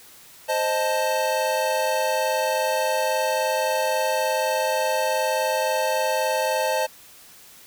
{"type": "chord", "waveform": "square", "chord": "A diminished", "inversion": "first", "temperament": "equal", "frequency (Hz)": [523.3, 622.3, 880], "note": ["C5", "Eb5", "A5"], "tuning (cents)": [0, 0, 0], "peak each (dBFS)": -26, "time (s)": [0.48, 6.87], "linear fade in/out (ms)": 20, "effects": ["white hiss -48 dBFS RMS until 7.66 s"]}